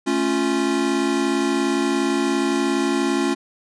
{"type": "chord", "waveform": "square", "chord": "A augmented", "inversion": "none", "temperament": "equal", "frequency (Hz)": [220, 277.2, 349.2], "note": ["A3", "C#4", "E#4"], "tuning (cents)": [0, 0, 0], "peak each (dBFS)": [-27, -22, -23], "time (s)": [0.06, 3.35], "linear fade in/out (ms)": 20, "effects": ["resampled to 22050 Hz"]}